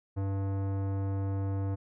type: tone with tanh clipping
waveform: sine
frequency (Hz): 97.7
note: G2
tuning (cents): -5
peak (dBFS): -31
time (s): 0.16-1.76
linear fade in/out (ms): 20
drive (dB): 18
effects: none